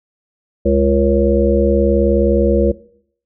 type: harmonic tone with a mistuned harmonic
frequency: 69.3 Hz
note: C#2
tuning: in tune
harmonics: 1 / 3 / 5 / 7 / 8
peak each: -17 / -17 / -17 / -17 / -17 dBFS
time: 0.65-2.72 s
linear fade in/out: 10 ms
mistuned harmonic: 7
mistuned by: -35 cents
effects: noise-tail reverb RT60 0.6 s tail -18 dB re dry